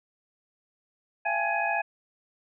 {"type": "tone cluster", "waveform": "sine", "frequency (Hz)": [679, 794, 848, 1674, 2509], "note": ["F5", "G5", "G#5", "G#6", "D#7"], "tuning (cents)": [-49, 22, 36, 13, 14], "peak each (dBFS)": -31, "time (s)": [1.25, 1.82], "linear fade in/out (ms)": 10, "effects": []}